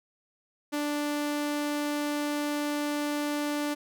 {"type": "tone", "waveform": "sawtooth", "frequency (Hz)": 293.7, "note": "D4", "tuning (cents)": 0, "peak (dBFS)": -24, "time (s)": [0.72, 3.75], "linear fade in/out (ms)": 20, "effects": []}